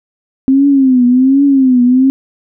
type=tone with vibrato; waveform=sine; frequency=262.6 Hz; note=C4; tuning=6 cents sharp; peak=-5 dBFS; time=0.48-2.1 s; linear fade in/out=0 ms; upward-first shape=triangle; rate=1.3 Hz; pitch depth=140 cents each way; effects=none